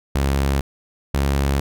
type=tone pair in turn; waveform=sawtooth; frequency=68.8 / 69.28 Hz; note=C#2 / C#2; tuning=-12 / 0 cents; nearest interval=unison; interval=12 cents; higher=second; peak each=-13 dBFS; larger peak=neither; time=0.15-0.61 / 1.14-1.6 s; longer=neither; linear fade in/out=5 ms; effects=none